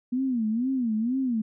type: tone with vibrato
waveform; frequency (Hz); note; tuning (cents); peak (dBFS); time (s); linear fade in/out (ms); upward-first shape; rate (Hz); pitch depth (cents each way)
sine; 239.8; A#3; +49; -23; 0.12-1.42; 10; sine; 2.1; 190
effects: none